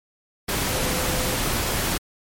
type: tone in noise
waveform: sine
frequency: 510 Hz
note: C5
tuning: 44 cents flat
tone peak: -31 dBFS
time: 0.69-1.37 s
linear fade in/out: 10 ms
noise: pink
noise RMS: -24 dBFS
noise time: 0.48-1.98 s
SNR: -10 dB
effects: MP3 64 kbps